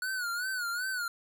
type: tone with vibrato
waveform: square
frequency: 1463 Hz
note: F#6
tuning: 20 cents flat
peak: -32 dBFS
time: 0.02-1.08 s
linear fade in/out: 2 ms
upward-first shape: sine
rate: 2.6 Hz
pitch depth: 97 cents each way
effects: none